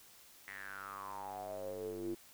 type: tone with band-pass filter sweep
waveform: square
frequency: 49 Hz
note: G1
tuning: in tune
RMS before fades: -44 dBFS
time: 0.47-2.15 s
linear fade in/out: 10 ms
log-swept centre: 2000 to 320 Hz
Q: 8.7
effects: white hiss -60 dBFS RMS until 2.33 s